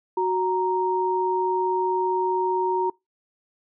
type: tone pair together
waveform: sine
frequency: 370 / 932.3 Hz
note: F#4 / A#5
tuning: 0 / 0 cents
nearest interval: octave + major third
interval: 1600 cents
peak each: -23 dBFS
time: 0.17-2.9 s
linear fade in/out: 5 ms
effects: noise-tail reverb RT60 0.2 s tail -25 dB re dry